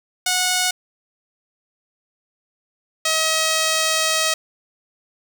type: tone pair in turn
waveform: 5% pulse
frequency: 732 / 637 Hz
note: F#5 / D#5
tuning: -19 / +41 cents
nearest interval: major second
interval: 240 cents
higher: first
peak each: -6 dBFS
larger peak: neither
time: 0.26-0.71 / 3.05-4.34 s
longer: second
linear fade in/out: 5 ms
effects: none